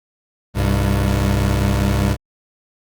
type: tone pair together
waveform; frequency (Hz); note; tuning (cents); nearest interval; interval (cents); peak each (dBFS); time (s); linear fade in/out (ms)
25% pulse; 64.94 / 100; C2 / G2; -12 / +35; perfect fifth; 747; -14; 0.54-2.17; 50
effects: Opus 24 kbps